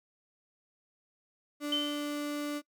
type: tone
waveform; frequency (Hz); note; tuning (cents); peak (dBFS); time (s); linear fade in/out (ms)
35% pulse; 293; D4; -4; -31; 1.6-2.62; 50
type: tone with exponential decay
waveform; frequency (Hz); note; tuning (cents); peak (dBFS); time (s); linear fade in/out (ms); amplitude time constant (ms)
sine; 3073; G7; -35; -26; 1.72-2.28; 5; 120
effects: noise-tail reverb RT60 0.1 s tail -22 dB re dry